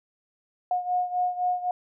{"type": "beating tone pair", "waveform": "sine", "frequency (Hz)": [721, 724.9], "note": ["F#5", "F#5"], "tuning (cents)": [-45, -36], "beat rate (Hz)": 3.9, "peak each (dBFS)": [-25, -29], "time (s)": [0.71, 1.71], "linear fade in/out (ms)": 2, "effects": []}